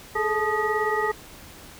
sine tone cluster, 419 / 436.9 / 865 / 1238 / 1917 Hz, G#4 / A4 / A5 / D#6 / A#6, +15 / -12 / -30 / -9 / +48 cents, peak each -28 dBFS, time 0.15-1.12 s, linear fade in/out 10 ms, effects pink hiss -45 dBFS RMS until 1.79 s

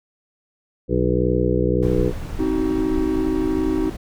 harmonic tone, 61.74 Hz, B1, in tune, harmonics 1 / 2 / 3 / 5 / 6 / 7 / 8, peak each -24 / -24 / -24 / -24 / -24 / -24 / -24 dBFS, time 0.88-2.13 s, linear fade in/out 50 ms
brown noise, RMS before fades -28 dBFS, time 1.82-3.97 s, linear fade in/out 10 ms
triangle chord, C diminished, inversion none, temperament just, 261.6 / 314 / 376.7 Hz, C4 / Eb4 / Gb4, 0 / +16 / +31 cents, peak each -23 / -19 / -22 dBFS, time 2.39-3.9 s, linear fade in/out 5 ms
effects none

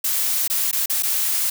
blue noise with dropouts, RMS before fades -21 dBFS, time 0.04-1.5 s, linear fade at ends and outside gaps 5 ms, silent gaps 0.478-0.499 / 0.714-0.728 / 0.859-0.897 / 1.025-1.032 s, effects none

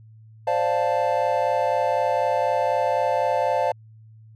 triangle chord, D minor seventh, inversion third, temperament equal, 523.3 / 587.3 / 698.5 / 880 Hz, C5 / D5 / F5 / A5, 0 / 0 / 0 / 0 cents, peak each -23 dBFS, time 0.47-3.72 s, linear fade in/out 5 ms, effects added 110 Hz sine -45 dBFS peak until 4.35 s

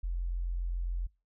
sine tone, 43.65 Hz, F1, in tune, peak -30 dBFS, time 0.03-1.07 s, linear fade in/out 10 ms, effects noise-tail reverb RT60 0.3 s tail -25 dB re dry

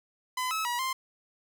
sawtooth tone with pitch steps, 1012 / 1295 / 964 / 1048 Hz, B5 / E6 / B5 / C6, +42 / -31 / -42 / +2 cents, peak -25 dBFS, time 0.37-0.93 s, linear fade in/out 5 ms, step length 140 ms, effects none

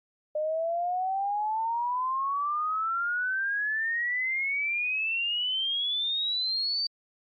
sine exponential sweep, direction up, 603 to 4642 Hz, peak -26 dBFS, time 0.35-6.87 s, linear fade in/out 5 ms, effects Opus 48 kbps

